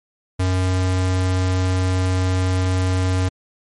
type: tone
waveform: square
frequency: 92.5 Hz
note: F#2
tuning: in tune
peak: -17 dBFS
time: 0.39-3.29 s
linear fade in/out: 10 ms
effects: MP3 48 kbps